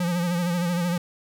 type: tone with vibrato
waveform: square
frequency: 174.61 Hz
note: F3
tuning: in tune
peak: -23 dBFS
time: 0-0.98 s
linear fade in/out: 5 ms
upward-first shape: sine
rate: 13 Hz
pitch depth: 56 cents each way
effects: none